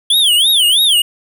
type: tone with vibrato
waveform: square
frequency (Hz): 3279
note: G#7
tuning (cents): -23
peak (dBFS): -9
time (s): 0.1-1.02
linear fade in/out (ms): 5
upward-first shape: sine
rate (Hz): 3.1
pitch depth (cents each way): 250
effects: none